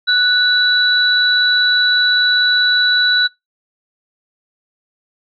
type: tone pair together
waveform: sine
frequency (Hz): 1483 / 3942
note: F#6 / B7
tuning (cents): +4 / -4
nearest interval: octave + perfect fourth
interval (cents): 1692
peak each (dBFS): -13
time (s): 0.07-3.28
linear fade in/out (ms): 20
effects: noise-tail reverb RT60 0.2 s tail -25 dB re dry